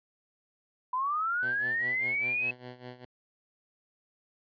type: linear sweep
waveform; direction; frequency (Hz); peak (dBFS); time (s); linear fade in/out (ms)
sine; up; 989 to 2600; -27; 0.93-2.51; 5
type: tone with tremolo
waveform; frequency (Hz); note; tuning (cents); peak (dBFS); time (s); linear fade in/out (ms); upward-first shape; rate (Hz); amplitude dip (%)
10% pulse; 124.6; B2; +16; -32; 1.43-3.05; 0; sine; 5; 80
effects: resampled to 11025 Hz